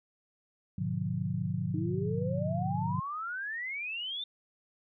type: chord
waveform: sine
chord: G# diminished seventh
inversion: none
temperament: just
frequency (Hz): 103.83 / 124.59 / 149.51 / 179.41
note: G#2 / B2 / D3 / F3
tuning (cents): 0 / +16 / +31 / +47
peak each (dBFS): -36 / -37 / -35 / -34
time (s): 0.78-3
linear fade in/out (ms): 5
type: exponential sweep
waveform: sine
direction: up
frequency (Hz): 301.9 to 3619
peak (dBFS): -34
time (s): 1.74-4.24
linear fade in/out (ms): 5
effects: none